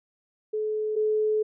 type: tone pair in turn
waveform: sine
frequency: 429.5 / 429.5 Hz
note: A4 / A4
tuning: -42 / -42 cents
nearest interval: unison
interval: 0 cents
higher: neither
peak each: -25 / -21 dBFS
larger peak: second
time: 0.53-0.96 / 0.96-1.43 s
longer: second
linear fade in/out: 10 ms
effects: none